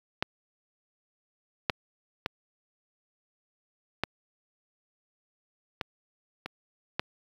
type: clicks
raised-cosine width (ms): 0.3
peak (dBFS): -10 / -7 / -12 / -10 / -14 / -19 / -11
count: 7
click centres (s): 0.225 / 1.698 / 2.261 / 4.036 / 5.812 / 6.46 / 6.995
effects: high-pass 60 Hz 12 dB/octave + 8-bit